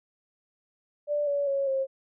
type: tone with pitch steps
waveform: sine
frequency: 587.3 / 569.6 / 552.4 / 535.8 Hz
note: D5 / C#5 / C#5 / C5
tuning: 0 / +47 / -6 / +41 cents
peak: -24 dBFS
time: 1.07-1.87 s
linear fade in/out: 50 ms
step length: 200 ms
effects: none